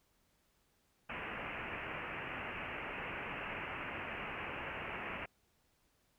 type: low-pass noise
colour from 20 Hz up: white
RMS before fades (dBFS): -43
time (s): 1.09-5.26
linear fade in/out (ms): 10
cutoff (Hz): 2800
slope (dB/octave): 96
effects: pink hiss -75 dBFS RMS until 6.18 s